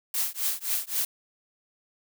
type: noise with tremolo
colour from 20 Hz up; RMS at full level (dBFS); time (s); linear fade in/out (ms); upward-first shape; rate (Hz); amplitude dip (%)
blue; -25; 0.14-1.05; 2; triangle; 3.8; 100
effects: none